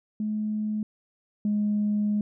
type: tone pair in turn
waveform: sine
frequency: 213.3 / 208.7 Hz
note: G#3 / G#3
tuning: +46 / +9 cents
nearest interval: unison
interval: 37 cents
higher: first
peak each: -25 / -21 dBFS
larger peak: second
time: 0.2-0.83 / 1.45-2.21 s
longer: second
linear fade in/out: 2 ms
effects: tanh soft clip ceiling -18 dBFS